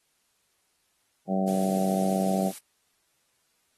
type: harmonic tone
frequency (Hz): 95.6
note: G2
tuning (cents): -43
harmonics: 2 / 3 / 4 / 5 / 6 / 7 / 8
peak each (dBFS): -25 / -36 / -36 / -38 / -33 / -32 / -33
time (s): 1.27-2.52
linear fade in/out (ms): 50
type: noise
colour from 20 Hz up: blue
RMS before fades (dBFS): -40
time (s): 1.47-2.59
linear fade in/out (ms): 10
effects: white hiss -71 dBFS RMS until 3.77 s + AAC 32 kbps